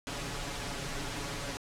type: noise with comb filter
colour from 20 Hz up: pink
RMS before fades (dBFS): -37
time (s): 0.07-1.57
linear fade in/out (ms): 0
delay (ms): 7.1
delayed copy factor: +0.7
effects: low-pass 8000 Hz 12 dB/octave

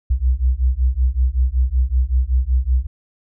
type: beating tone pair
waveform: sine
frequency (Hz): 60.8 / 66.1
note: B1 / C2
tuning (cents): -26 / +18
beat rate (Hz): 5.3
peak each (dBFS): -17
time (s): 0.1-2.87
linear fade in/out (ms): 10
effects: none

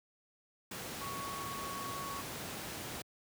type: tone in noise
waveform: sine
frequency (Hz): 1113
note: C#6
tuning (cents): +7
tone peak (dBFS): -41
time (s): 1.01-2.21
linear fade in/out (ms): 5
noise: pink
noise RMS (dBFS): -42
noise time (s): 0.71-3.02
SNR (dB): -2
effects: high-pass 100 Hz 12 dB/octave

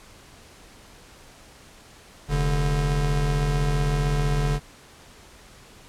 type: tone pair together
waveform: square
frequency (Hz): 43.05 / 144.8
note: F1 / D3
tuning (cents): -24 / -24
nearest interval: octave + major sixth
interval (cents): 2100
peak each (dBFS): -24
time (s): 2.28-4.6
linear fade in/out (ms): 50
effects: pink hiss -49 dBFS RMS until 5.88 s + low-pass 10000 Hz 12 dB/octave

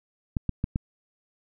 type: clicks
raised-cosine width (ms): 5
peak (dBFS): -13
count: 4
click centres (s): 0.368 / 0.493 / 0.641 / 0.759
effects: none

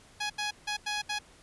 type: tone bursts at uneven times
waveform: 10% pulse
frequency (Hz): 835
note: G#5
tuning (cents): +9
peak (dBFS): -22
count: 5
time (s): 0.2-0.3 / 0.38-0.51 / 0.67-0.77 / 0.86-1.02 / 1.09-1.19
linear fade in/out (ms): 10
effects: pink hiss -57 dBFS RMS until 1.42 s + resampled to 24000 Hz

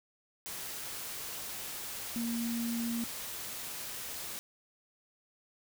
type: tone in noise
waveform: sine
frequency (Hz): 233.1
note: A#3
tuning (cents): 0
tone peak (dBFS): -32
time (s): 2.16-3.04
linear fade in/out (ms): 0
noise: white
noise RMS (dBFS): -41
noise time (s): 0.46-4.39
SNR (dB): +6
effects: none

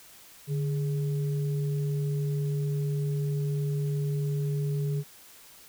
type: tone pair together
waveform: sine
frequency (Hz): 146.15 / 415.3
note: D3 / G#4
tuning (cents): -8 / 0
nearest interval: octave + tritone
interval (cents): 1808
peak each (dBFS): -26 / -37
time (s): 0.47-5.04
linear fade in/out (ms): 50
effects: white hiss -52 dBFS RMS until 5.68 s

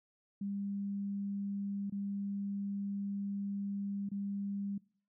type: tone with dropouts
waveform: sine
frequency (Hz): 200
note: G3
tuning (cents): +35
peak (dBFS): -35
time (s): 0.41-4.78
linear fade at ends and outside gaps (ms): 5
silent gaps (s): 1.899-1.922 / 4.09-4.115
effects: noise-tail reverb RT60 0.5 s tail -23 dB re dry

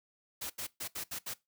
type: noise bursts at uneven times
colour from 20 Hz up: white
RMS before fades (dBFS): -39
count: 6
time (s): 0.41-0.5 / 0.58-0.67 / 0.8-0.88 / 0.95-1.04 / 1.11-1.19 / 1.26-1.34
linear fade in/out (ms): 10
effects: noise-tail reverb RT60 0.2 s tail -20 dB re dry

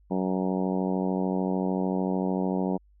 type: harmonic tone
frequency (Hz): 93.4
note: F#2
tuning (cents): +17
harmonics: 2 / 3 / 4 / 5 / 6 / 7 / 8 / 9 / 10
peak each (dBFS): -27 / -31 / -33 / -35 / -37 / -38 / -39 / -40 / -41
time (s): 0.1-2.78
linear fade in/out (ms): 20
effects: added 50 Hz sine -56 dBFS peak until 3 s

